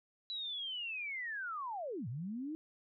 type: linear two-way sweep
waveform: sine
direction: down then up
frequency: 3966 to 106.5 to 323 Hz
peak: -38 dBFS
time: 0.3-2.55 s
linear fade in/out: 0 ms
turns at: 2.08 s
effects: none